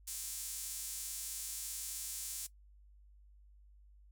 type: tone with high-pass filter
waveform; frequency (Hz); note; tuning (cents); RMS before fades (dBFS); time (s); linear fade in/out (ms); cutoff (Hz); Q
sawtooth; 261.6; C4; 0; -43; 0.07-2.47; 10; 7800; 1.2
effects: noise-tail reverb RT60 0.1 s tail -17 dB re dry + added 50 Hz sine -58 dBFS peak until 4.11 s